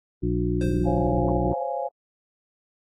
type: harmonic tone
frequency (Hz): 60.2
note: B1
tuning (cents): -44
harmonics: 1 / 2 / 3 / 5 / 6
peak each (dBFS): -28 / -28 / -28 / -28 / -28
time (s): 0.22-1.54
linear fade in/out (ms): 20
type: tone with exponential decay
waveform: square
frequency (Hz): 523.3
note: C5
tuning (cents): 0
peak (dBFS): -33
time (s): 0.61-1.26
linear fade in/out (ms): 2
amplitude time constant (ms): 140
type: chord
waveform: sine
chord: Db major seventh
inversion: third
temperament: just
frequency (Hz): 519.7 / 554.4 / 693 / 831.5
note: C5 / Db5 / F5 / Ab5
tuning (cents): -12 / 0 / -14 / +2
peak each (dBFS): -31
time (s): 0.85-1.89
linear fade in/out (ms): 20
effects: AAC 32 kbps